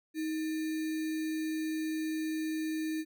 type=tone with sample-and-hold; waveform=sine; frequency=315 Hz; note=D#4; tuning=21 cents sharp; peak=-31 dBFS; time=0.14-3.05 s; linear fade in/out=50 ms; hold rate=2100 Hz; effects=none